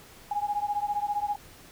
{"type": "beating tone pair", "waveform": "sine", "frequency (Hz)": [819, 834], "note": ["G#5", "G#5"], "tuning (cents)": [-24, 7], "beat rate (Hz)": 15, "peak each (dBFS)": [-29, -30], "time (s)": [0.31, 1.36], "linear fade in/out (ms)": 5, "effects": ["pink hiss -51 dBFS RMS until 1.71 s"]}